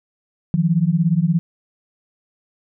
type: beating tone pair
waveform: sine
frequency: 159.3 / 176.3 Hz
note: D#3 / F3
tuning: +41 / +17 cents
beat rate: 17 Hz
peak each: -17 dBFS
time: 0.54-1.39 s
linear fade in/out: 0 ms
effects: none